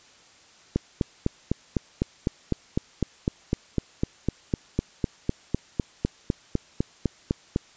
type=click train; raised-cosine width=3 ms; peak=-9 dBFS; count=28; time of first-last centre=0.76-7.561 s; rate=3.97 Hz; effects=white hiss -54 dBFS RMS until 7.76 s + resampled to 16000 Hz